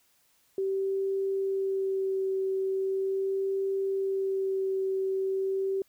sine tone with vibrato, 385.9 Hz, G4, 27 cents flat, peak -26 dBFS, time 0.58-5.82 s, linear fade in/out 2 ms, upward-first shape sine, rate 0.4 Hz, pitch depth 13 cents each way, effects white hiss -67 dBFS RMS until 5.88 s

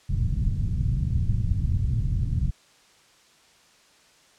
white low-pass noise, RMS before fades -24 dBFS, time 0.09-2.51 s, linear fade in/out 10 ms, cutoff 130 Hz, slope 24 dB/octave, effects white hiss -57 dBFS RMS until 4.38 s + low-pass 7000 Hz 12 dB/octave

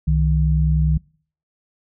sine tone pair together, 65.41 / 155.57 Hz, C2 / D#3, 0 / 0 cents, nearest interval octave + minor third, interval 1500 cents, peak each -17 dBFS, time 0.07-0.98 s, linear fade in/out 10 ms, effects noise-tail reverb RT60 0.5 s tail -25 dB re dry

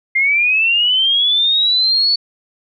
sine linear sweep, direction up, 2091 to 4470 Hz, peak -11 dBFS, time 0.15-2.16 s, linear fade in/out 10 ms, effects none

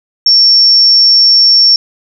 sine tone, 5460 Hz, F8, 40 cents flat, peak -3 dBFS, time 0.26-1.76 s, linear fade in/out 2 ms, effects none

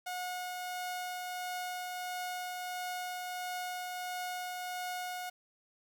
sawtooth tone with tremolo, 725 Hz, F#5, 35 cents flat, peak -32 dBFS, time 0.06-5.3 s, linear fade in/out 10 ms, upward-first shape triangle, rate 1.5 Hz, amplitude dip 25%, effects 10-bit

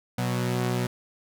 sawtooth tone pair together, 122.98 / 185 Hz, B2 / F#3, -7 / 0 cents, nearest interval perfect fifth, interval 707 cents, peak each -22 / -26 dBFS, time 0.18-0.87 s, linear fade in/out 5 ms, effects none

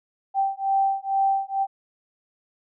sine beating tone pair, 780 / 782.2 Hz, G5 / G5, -9 / -4 cents, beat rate 2.2 Hz, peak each -23 dBFS, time 0.34-1.67 s, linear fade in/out 50 ms, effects none

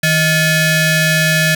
sawtooth ring-modulated tone, 785 Hz, G5, 2 cents sharp, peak -4 dBFS, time 0.03-1.55 s, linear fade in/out 5 ms, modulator 944 Hz, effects none

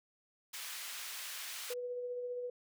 pink high-pass noise, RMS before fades -44 dBFS, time 0.53-1.74 s, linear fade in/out 10 ms, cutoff 1800 Hz, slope 12 dB/octave
sine tone with tremolo, 491.6 Hz, B4, 8 cents flat, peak -36 dBFS, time 1.7-2.5 s, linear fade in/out 5 ms, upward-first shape sine, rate 15 Hz, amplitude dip 30%
effects none

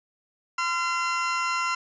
30% pulse tone pair together, 1027.1 / 1371 Hz, C6 / F6, -32 / -32 cents, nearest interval perfect fourth, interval 500 cents, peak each -25 / -24 dBFS, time 0.58-1.75 s, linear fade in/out 5 ms, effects resampled to 16000 Hz + 9-bit

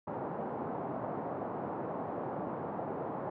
white band-pass noise, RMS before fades -38 dBFS, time 0.07-3.3 s, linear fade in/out 5 ms, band 120 to 900 Hz, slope 24 dB/octave, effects none

